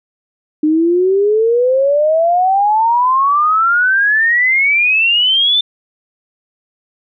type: exponential sweep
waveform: sine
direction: up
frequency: 301.3 to 3577 Hz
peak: -9 dBFS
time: 0.63-5.61 s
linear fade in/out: 5 ms
effects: none